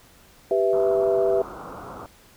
sine chord, E minor, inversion first, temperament equal, 392 / 493.9 / 659.3 Hz, G4 / B4 / E5, 0 / 0 / 0 cents, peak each -21 / -24 / -22 dBFS, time 0.51-1.42 s, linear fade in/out 2 ms
white low-pass noise, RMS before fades -38 dBFS, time 0.73-2.06 s, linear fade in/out 0 ms, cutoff 1400 Hz, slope 96 dB/octave
effects pink hiss -53 dBFS RMS until 2.36 s

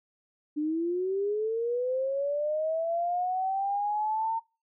sine linear sweep, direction up, 293.7 to 912 Hz, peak -26 dBFS, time 0.56-4.4 s, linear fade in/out 20 ms, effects noise-tail reverb RT60 0.3 s tail -23 dB re dry

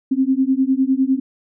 sine beating tone pair, 260 / 269.9 Hz, C4 / C#4, -11 / -46 cents, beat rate 9.9 Hz, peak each -17 dBFS, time 0.11-1.2 s, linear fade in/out 10 ms, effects none

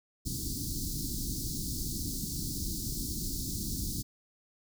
pink band-stop noise, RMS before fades -35 dBFS, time 0.25-4.03 s, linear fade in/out 20 ms, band 330 to 4300 Hz, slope 48 dB/octave, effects none

